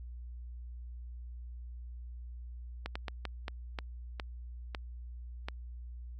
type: slowing click train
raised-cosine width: 0.3 ms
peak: -21 dBFS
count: 9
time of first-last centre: 2.86-5.485 s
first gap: 95 ms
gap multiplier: 1.34
effects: added 60 Hz sine -42 dBFS peak until 6.19 s + AAC 64 kbps